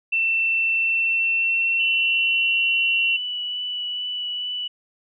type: tone with pitch glide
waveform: sine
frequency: 2683 to 2736 Hz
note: E7 to F7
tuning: +30 to -36 cents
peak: -18 dBFS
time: 0.12-3.17 s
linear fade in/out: 10 ms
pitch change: +34 cents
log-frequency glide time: 0.73-2.63 s
type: tone with vibrato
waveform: sine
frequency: 2960 Hz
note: F#7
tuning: in tune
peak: -25 dBFS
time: 1.79-4.68 s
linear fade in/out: 10 ms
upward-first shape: triangle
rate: 2.3 Hz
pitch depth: 10 cents each way
effects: none